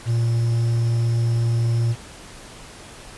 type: tone with quantisation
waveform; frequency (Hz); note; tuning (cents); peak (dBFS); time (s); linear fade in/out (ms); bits
triangle; 116.54; A#2; 0; -15; 0.05-1.96; 50; 7
effects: pink hiss -41 dBFS RMS until 3.17 s + resampled to 24000 Hz